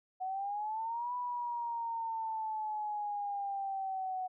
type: exponential two-way sweep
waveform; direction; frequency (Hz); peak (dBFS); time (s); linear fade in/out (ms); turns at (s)
sine; up then down; 740 to 987.8 to 740; -34; 0.2-4.28; 20; 1.14
effects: none